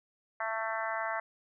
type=harmonic tone; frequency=222.7 Hz; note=A3; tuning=21 cents sharp; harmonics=3 / 4 / 5 / 6 / 7 / 8 / 9; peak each=-37 / -38 / -39 / -40 / -40 / -41 / -42 dBFS; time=0.4-1.2 s; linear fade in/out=5 ms; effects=none